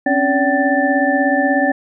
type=tone cluster; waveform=sine; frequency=266.3 / 282.8 / 572 / 766 / 1767 Hz; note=C4 / C#4 / D5 / G5 / A6; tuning=+31 / +35 / -46 / -40 / +7 cents; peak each=-19 dBFS; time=0.06-1.72 s; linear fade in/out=5 ms; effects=none